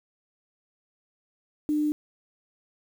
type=tone with quantisation; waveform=sine; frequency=300.2 Hz; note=D4; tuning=38 cents sharp; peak=-22 dBFS; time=1.69-1.92 s; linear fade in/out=0 ms; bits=8; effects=none